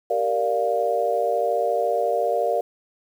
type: chord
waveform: sine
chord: G minor seventh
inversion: none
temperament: equal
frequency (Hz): 392 / 466.2 / 587.3 / 698.5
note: G4 / Bb4 / D5 / F5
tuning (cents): 0 / 0 / 0 / 0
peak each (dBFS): -30 / -24 / -24 / -24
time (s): 0.1-2.61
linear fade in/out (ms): 5
effects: 8-bit